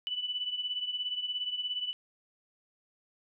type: beating tone pair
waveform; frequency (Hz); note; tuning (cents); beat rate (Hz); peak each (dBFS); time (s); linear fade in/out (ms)
sine; 2974 / 2991; F#7 / F#7; +8 / +18; 17; -33 / -38; 0.07-1.93; 0
effects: none